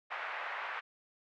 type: band-pass noise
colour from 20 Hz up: white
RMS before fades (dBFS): -40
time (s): 0.1-0.81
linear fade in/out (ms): 20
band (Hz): 640 to 2100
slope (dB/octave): 24
effects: none